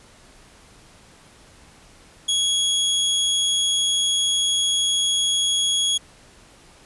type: tone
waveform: sawtooth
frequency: 3331 Hz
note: G#7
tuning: 4 cents sharp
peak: -15 dBFS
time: 2.28-5.98 s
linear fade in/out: 10 ms
effects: pink hiss -50 dBFS RMS until 6.85 s + resampled to 24000 Hz